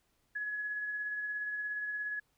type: tone with tremolo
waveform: sine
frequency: 1689 Hz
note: G#6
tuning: 29 cents sharp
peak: -33 dBFS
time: 0.35-2.2 s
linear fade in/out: 10 ms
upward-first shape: sine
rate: 17 Hz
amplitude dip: 30%
effects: pink hiss -75 dBFS RMS until 2.37 s